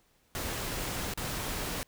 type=noise with dropouts; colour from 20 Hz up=pink; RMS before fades=-35 dBFS; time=0.35-1.83 s; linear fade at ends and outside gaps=0 ms; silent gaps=1.137-1.175 s; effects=pink hiss -68 dBFS RMS until 1.87 s